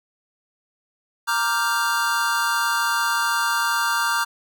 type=chord; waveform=square; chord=G minor seventh; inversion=first; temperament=equal; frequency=932.3 / 1174.7 / 1396.9 / 1568 Hz; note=Bb5 / D6 / F6 / G6; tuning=0 / 0 / 0 / 0 cents; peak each=-26 dBFS; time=1.27-4.25 s; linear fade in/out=20 ms; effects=none